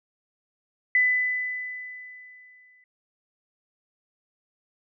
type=tone with exponential decay; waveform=sine; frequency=2000 Hz; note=B6; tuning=21 cents sharp; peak=-16 dBFS; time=0.95-2.84 s; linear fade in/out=2 ms; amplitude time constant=410 ms; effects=none

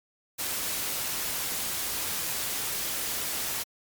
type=noise; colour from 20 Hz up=white; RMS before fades=-31 dBFS; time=0.38-3.64 s; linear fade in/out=20 ms; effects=MP3 96 kbps

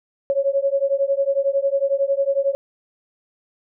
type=beating tone pair; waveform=sine; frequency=547 / 558 Hz; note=C#5 / C#5; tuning=-23 / +11 cents; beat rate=11 Hz; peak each=-20 dBFS; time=0.3-2.55 s; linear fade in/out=0 ms; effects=none

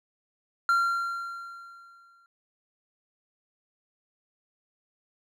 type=tone with exponential decay; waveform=triangle; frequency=1378 Hz; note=F6; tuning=24 cents flat; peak=-17 dBFS; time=0.69-2.26 s; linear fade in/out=1 ms; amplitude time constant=340 ms; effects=none

